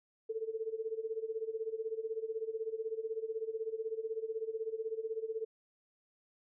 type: tone with tremolo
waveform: sine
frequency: 444.5 Hz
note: A4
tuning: 18 cents sharp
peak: -32 dBFS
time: 0.29-5.45 s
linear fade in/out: 10 ms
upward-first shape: sine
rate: 16 Hz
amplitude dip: 85%
effects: none